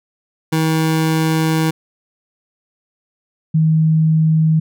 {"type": "tone pair in turn", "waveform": ["25% pulse", "sine"], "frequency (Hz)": [159.5, 158.49], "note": ["D#3", "D#3"], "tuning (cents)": [43, 32], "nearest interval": "unison", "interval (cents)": 11, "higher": "first", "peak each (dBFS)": -10, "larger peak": "neither", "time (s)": [[0.52, 1.71], [3.54, 4.6]], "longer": "first", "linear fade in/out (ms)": 10, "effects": []}